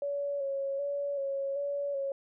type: tone with vibrato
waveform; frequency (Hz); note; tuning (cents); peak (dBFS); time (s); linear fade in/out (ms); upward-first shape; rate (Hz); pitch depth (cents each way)
sine; 559; C#5; +14; -30; 0.02-2.12; 2; square; 1.3; 28
effects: none